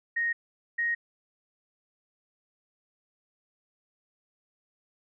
sine tone pair in turn, 1864.7 / 1872.8 Hz, A#6 / A#6, 0 / +8 cents, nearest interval unison, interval 8 cents, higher second, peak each -25 dBFS, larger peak neither, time 0.16-0.33 / 0.78-0.95 s, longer neither, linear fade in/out 10 ms, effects none

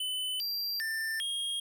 square tone with pitch steps, 3015 / 4733 / 1785 / 3255 Hz, F#7 / D8 / A6 / G#7, +32 / +13 / +24 / -36 cents, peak -32 dBFS, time 0-1.6 s, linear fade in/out 5 ms, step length 400 ms, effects 12-bit

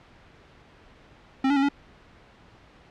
square tone with pitch steps, 266.7 / 285.9 / 272.7 / 282.5 Hz, C4 / D4 / C#4 / C#4, +33 / -46 / -28 / +33 cents, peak -20 dBFS, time 1.44-1.688 s, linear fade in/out 5 ms, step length 62 ms, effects pink hiss -53 dBFS RMS until 2.9 s + low-pass 3000 Hz 12 dB/octave

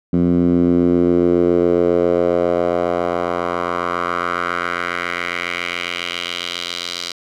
10% pulse tone with band-pass filter sweep, 87.31 Hz, F2, in tune, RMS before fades -18 dBFS, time 0.13-7.12 s, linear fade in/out 5 ms, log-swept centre 210 to 4400 Hz, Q 2.3, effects none

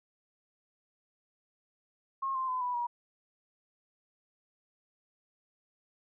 sine tone with pitch steps, 1078 / 1046.7 / 1016.3 / 986.8 / 958.2 Hz, C#6 / C6 / B5 / B5 / A#5, -49 / 0 / +49 / -2 / +47 cents, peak -30 dBFS, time 2.22-2.87 s, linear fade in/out 10 ms, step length 130 ms, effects none

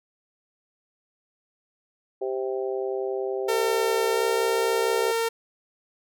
harmonic tone, 130.81 Hz, C3, in tune, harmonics 3 / 4 / 5 / 6, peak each -27 / -32 / -36 / -38 dBFS, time 2.21-5.12 s, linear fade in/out 10 ms
sawtooth tone with pitch glide, 453.3 to 457.2 Hz, A#4 to A#4, -48 to -34 cents, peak -19 dBFS, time 3.48-5.29 s, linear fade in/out 10 ms, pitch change +14 cents, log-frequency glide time 4.12-4.17 s
effects none

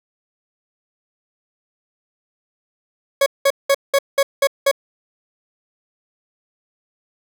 40% pulse tone bursts, 554.4 Hz, C#5, in tune, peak -11 dBFS, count 7, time 3.21-4.714 s, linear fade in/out 5 ms, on 52 ms, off 190 ms, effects none

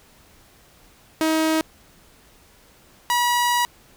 sawtooth tone pair in turn, 317.4 / 966.6 Hz, D#4 / B5, +35 / -38 cents, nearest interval octave + perfect fifth, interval 1927 cents, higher second, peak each -14 dBFS, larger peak neither, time 1.21-1.61 / 3.1-3.65 s, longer second, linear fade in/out 0 ms, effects pink hiss -53 dBFS RMS until 3.96 s

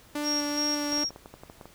sawtooth tone with vibrato, 293.7 Hz, D4, in tune, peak -25 dBFS, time 0.15-1.04 s, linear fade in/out 5 ms, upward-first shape sine, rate 2.4 Hz, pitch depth 11 cents each way
sine tone with tremolo, 5588 Hz, F8, in tune, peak -26 dBFS, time 0.23-1.11 s, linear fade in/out 50 ms, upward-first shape square, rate 2.9 Hz, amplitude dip 60%
clicks, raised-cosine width 1 ms, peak -29 dBFS, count 11, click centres 0.929 / 0.98 / 1.045 / 1.106 / 1.161 / 1.259 / 1.34 / 1.435 / 1.499 / 1.612 / 1.656 s
effects pink hiss -55 dBFS RMS until 1.74 s

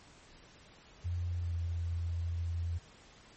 sine tone with pitch glide, 87.31 to 84.87 Hz, F2 to F2, 0 to -49 cents, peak -32 dBFS, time 1.04-2.79 s, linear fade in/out 20 ms, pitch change -49 cents, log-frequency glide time 1.39-1.54 s, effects pink hiss -58 dBFS RMS until 3.36 s + MP3 32 kbps

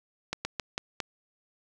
slowing click train, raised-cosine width 0.2 ms, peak -13 dBFS, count 5, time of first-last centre 0.33-1.002 s, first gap 120 ms, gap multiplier 1.23, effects none

